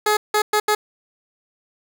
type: tone bursts at uneven times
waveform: 15% pulse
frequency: 423 Hz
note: G#4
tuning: 32 cents sharp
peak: -9 dBFS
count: 4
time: 0.06-0.17 / 0.34-0.42 / 0.53-0.6 / 0.68-0.75 s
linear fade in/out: 5 ms
effects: none